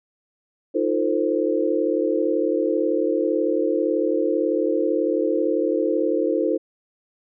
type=chord; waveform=sine; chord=F dominant seventh; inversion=third; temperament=equal with one note detuned; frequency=311.1 / 349.2 / 450.8 / 523.3 Hz; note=Eb4 / F4 / A4 / C5; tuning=0 / 0 / +42 / 0 cents; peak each=-24 dBFS; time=0.74-6.58 s; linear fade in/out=20 ms; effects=none